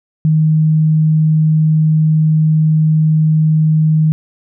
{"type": "tone", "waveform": "sine", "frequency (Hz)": 156.3, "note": "D#3", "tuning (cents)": 8, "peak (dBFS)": -8, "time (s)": [0.25, 4.12], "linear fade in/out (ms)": 0, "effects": []}